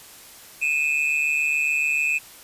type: tone pair together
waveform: triangle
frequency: 2469 / 2616 Hz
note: D#7 / E7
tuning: -14 / -14 cents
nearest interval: minor second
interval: 100 cents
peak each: -21 dBFS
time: 0.61-2.19 s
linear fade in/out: 20 ms
effects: white hiss -45 dBFS RMS until 2.43 s + resampled to 32000 Hz